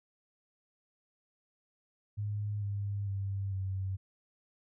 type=tone with pitch steps; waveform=sine; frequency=103.83 / 100.99 / 98.23 / 95.54 Hz; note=G#2 / G#2 / G2 / G2; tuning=0 / -48 / +4 / -44 cents; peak=-32 dBFS; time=2.17-3.97 s; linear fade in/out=20 ms; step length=450 ms; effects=none